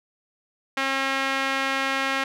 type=tone with band-pass filter; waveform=sawtooth; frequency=270 Hz; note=C#4; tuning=45 cents flat; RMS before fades=-25 dBFS; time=0.77-2.24 s; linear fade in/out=5 ms; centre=2000 Hz; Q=1.2; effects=none